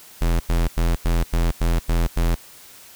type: tone bursts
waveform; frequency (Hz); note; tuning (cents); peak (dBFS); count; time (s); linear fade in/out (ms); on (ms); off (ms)
square; 42.19; E1; +41; -17; 8; 0.21-2.353; 10; 190; 89
effects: white hiss -45 dBFS RMS until 2.95 s